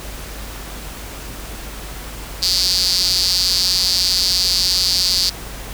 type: tone with high-pass filter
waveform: sawtooth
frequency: 183 Hz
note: F#3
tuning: 19 cents flat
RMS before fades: -17 dBFS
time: 2.42-5.3 s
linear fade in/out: 10 ms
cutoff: 4600 Hz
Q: 8.5
effects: added 50 Hz sine -32 dBFS peak until 5.73 s + pink hiss -33 dBFS RMS until 5.73 s